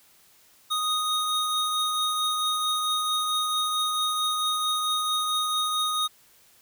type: tone pair together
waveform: square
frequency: 1244.5 / 3729 Hz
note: D#6 / A#7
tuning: 0 / 0 cents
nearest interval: octave + perfect fifth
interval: 1900 cents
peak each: -27 / -28 dBFS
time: 0.7-6.08 s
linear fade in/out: 20 ms
effects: white hiss -58 dBFS RMS until 6.61 s